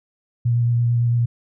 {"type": "tone with vibrato", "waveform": "sine", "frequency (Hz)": 119, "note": "A#2", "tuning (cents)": 36, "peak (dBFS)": -15, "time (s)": [0.45, 1.26], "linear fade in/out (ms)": 10, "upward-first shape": "square", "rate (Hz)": 8.9, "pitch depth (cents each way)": 12, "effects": []}